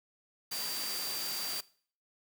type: tone in noise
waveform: sine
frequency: 4699 Hz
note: D8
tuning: in tune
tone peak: -38 dBFS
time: 0.51-1.61 s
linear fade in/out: 10 ms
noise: white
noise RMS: -38 dBFS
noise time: 0.51-1.61 s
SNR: -3 dB
effects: noise-tail reverb RT60 0.5 s tail -21 dB re dry + high-pass 150 Hz 12 dB/octave